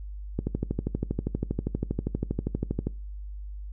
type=click train; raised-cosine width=3 ms; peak=-14 dBFS; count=32; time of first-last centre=0.39-2.87 s; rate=12.5 Hz; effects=noise-tail reverb RT60 0.3 s tail -22 dB re dry + added 50 Hz sine -35 dBFS peak until 3.72 s